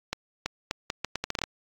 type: accelerating click train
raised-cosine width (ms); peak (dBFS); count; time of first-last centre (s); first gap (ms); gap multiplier
0.2; -11; 12; 0.13-1.438; 330; 0.76
effects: AAC 48 kbps